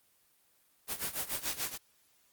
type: noise with tremolo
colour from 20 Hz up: white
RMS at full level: -33 dBFS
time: 0.87-1.78 s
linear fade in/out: 50 ms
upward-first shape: sine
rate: 6.9 Hz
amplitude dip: 85%
effects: white hiss -69 dBFS RMS until 2.32 s + Opus 24 kbps